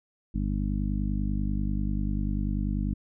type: harmonic tone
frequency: 50.2 Hz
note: G1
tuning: 42 cents sharp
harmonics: 1 / 2 / 3 / 4 / 5 / 6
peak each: -28 / -34 / -35 / -32 / -37 / -39 dBFS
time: 0.34-2.94 s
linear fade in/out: 10 ms
effects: none